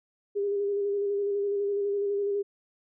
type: tone with vibrato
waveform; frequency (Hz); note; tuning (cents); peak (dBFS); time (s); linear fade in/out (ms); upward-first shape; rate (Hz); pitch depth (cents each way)
sine; 403.6; G#4; -49; -25; 0.35-2.43; 20; square; 12; 20
effects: none